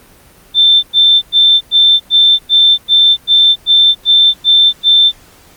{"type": "tone bursts", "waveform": "sine", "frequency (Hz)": 3558, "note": "A7", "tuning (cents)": 19, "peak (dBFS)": -4, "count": 12, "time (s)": [0.54, 5.12], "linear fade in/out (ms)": 50, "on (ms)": 290, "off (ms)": 100, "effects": ["pink hiss -43 dBFS RMS until 5.56 s", "Opus 32 kbps"]}